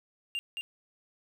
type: tone with echo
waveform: triangle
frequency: 2794 Hz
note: F7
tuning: in tune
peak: -29 dBFS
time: 0.35-0.39 s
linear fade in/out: 0 ms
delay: 220 ms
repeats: 1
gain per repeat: -3 dB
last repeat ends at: 0.61 s
effects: none